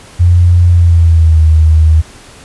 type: tone with pitch glide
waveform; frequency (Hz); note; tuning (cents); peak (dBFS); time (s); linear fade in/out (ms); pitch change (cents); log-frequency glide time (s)
sine; 87.6 to 78.95; F2 to D#2; +6 to +26; -3; 0.19-2.02; 20; -180; 0.69-1.42
effects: pink hiss -36 dBFS RMS until 2.44 s + resampled to 24000 Hz